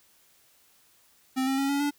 square tone with pitch steps, 261.5 / 268.1 / 274.8 / 281.7 / 288.8 Hz, C4 / C4 / C#4 / C#4 / D4, -1 / +42 / -15 / +28 / -29 cents, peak -25 dBFS, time 1.36-1.91 s, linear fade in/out 20 ms, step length 110 ms, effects white hiss -62 dBFS RMS until 1.98 s

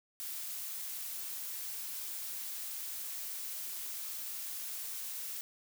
blue noise, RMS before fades -41 dBFS, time 0.2-5.41 s, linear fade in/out 0 ms, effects none

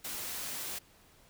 white noise, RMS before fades -39 dBFS, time 0.04-0.79 s, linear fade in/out 10 ms, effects pink hiss -62 dBFS RMS until 1.29 s

